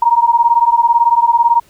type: beating tone pair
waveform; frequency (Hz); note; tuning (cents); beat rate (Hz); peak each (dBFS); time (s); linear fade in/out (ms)
sine; 931 / 949; A#5 / A#5; -2 / +31; 18; -11; 0.02-1.6; 5
effects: pink hiss -50 dBFS RMS until 1.69 s